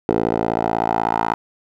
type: tone with band-pass filter sweep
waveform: 10% pulse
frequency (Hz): 56.2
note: A1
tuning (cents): +37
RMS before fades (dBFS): -20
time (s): 0.09-1.34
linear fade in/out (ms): 0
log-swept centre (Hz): 470 to 990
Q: 2.8
effects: none